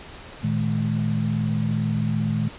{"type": "tone cluster", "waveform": "sine", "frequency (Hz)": [114.9, 157.5, 212.8], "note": ["A#2", "D#3", "G#3"], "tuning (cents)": [-25, 21, 42], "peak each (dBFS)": -25, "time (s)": [0.43, 2.49], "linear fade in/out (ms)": 10, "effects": ["pink hiss -41 dBFS RMS until 2.58 s", "resampled to 8000 Hz"]}